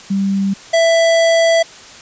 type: tone pair in turn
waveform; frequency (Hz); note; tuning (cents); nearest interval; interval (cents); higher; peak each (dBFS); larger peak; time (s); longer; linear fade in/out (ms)
sine / square; 196 / 662.5; G3 / E5; 0 / +9; octave + major sixth; 2109; second; -13 / -10; second; 0.1-0.54 / 0.73-1.63; second; 10
effects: white hiss -37 dBFS RMS until 2.01 s + resampled to 16000 Hz